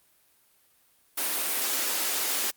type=high-pass noise; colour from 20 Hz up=white; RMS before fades=-28 dBFS; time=1.17-2.51 s; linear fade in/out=10 ms; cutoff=240 Hz; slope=48 dB/octave; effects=white hiss -64 dBFS RMS until 2.56 s + Opus 32 kbps